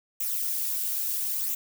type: noise with flanger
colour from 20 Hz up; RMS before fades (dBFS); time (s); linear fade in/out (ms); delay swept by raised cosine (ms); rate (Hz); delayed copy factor
violet; -29; 0.2-1.55; 5; 0.21 to 3.01; 0.75; -0.6
effects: none